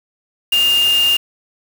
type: tone in noise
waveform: sine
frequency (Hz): 2815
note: F7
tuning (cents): +13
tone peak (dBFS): -11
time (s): 0.52-1.17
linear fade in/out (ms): 5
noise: white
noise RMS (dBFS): -25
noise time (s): 0.52-1.17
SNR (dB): +11
effects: none